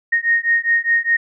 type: beating tone pair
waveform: sine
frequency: 1856 / 1860.9 Hz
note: A#6 / A#6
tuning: -8 / -3 cents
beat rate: 4.9 Hz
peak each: -17 dBFS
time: 0.12-1.17 s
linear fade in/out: 10 ms
effects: none